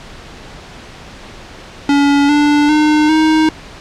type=tone with pitch steps; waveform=square; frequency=283.8 / 293.5 / 303.5 / 313.8 Hz; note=C#4 / D4 / D#4 / D#4; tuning=+41 / -1 / -43 / +15 cents; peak=-9 dBFS; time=1.89-3.49 s; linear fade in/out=2 ms; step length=400 ms; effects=pink hiss -34 dBFS RMS until 3.8 s + low-pass 5000 Hz 12 dB/octave